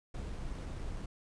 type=noise with sample-and-hold; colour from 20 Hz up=brown; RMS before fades=-40 dBFS; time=0.14-1.06 s; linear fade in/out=5 ms; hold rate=7350 Hz; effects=resampled to 22050 Hz